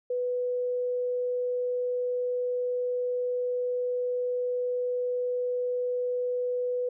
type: tone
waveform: sine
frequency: 494.9 Hz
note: B4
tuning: 4 cents sharp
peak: -26 dBFS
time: 0.1-6.89 s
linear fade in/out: 5 ms
effects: none